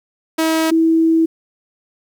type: tone pair in turn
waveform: sawtooth / sine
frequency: 321.2 / 325.5 Hz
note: E4 / E4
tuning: -45 / -22 cents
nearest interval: unison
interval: 23 cents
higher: second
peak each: -10 dBFS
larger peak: neither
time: 0.38-0.71 / 0.71-1.26 s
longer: second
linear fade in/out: 10 ms
effects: 8-bit